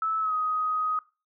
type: tone with pitch glide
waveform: sine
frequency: 1307 to 1254.5 Hz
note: E6 to D#6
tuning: -15 to +14 cents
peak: -24 dBFS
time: 0.02-0.99 s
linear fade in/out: 2 ms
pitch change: -71 cents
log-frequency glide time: 0.2-0.34 s
effects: noise-tail reverb RT60 0.3 s tail -20 dB re dry